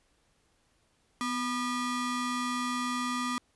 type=ring-modulated tone; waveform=35% pulse; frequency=731 Hz; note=F#5; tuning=21 cents flat; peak=-25 dBFS; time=1.21-3.38 s; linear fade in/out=0 ms; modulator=482 Hz; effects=pink hiss -70 dBFS RMS until 3.55 s + resampled to 24000 Hz